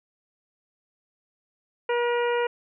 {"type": "harmonic tone with a mistuned harmonic", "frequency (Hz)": 479.2, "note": "A#4", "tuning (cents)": 48, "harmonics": [1, 2, 3, 4, 5, 6], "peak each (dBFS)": [-23, -29, -33, -35, -37, -39], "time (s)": [1.89, 2.47], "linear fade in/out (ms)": 5, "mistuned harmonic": 6, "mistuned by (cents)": -16, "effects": []}